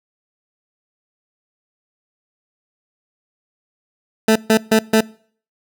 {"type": "tone bursts", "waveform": "20% pulse", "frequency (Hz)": 220, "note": "A3", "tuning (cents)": 0, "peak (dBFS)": -5, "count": 4, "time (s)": [4.28, 5.008], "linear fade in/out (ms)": 5, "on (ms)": 77, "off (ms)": 140, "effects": ["noise-tail reverb RT60 0.5 s tail -23 dB re dry"]}